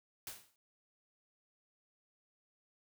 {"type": "noise with exponential decay", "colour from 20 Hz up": "white", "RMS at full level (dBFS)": -42, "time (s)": [0.27, 0.56], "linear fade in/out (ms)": 1, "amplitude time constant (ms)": 63, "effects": []}